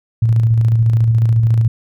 sine tone with tremolo, 113.7 Hz, A#2, 43 cents flat, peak -8 dBFS, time 0.22-1.68 s, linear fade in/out 5 ms, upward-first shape square, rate 14 Hz, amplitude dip 30%, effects none

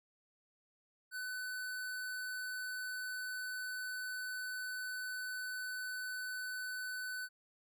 square tone, 1504 Hz, F#6, 28 cents sharp, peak -40 dBFS, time 1.11-7.29 s, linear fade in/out 50 ms, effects none

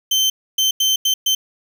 30% pulse tone bursts at uneven times, 3100 Hz, G7, 20 cents flat, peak -11 dBFS, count 5, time 0.11-0.3 / 0.58-0.71 / 0.8-0.96 / 1.05-1.14 / 1.26-1.35 s, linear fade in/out 5 ms, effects none

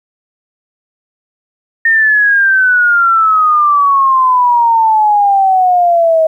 sine exponential sweep, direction down, 1833 to 633 Hz, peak -6 dBFS, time 1.85-6.27 s, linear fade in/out 5 ms, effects 8-bit

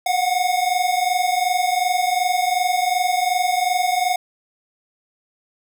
square tone pair together, 717.3 / 740 Hz, F5 / F#5, +46 / 0 cents, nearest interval minor second, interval 54 cents, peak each -21 dBFS, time 0.06-4.16 s, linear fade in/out 5 ms, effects none

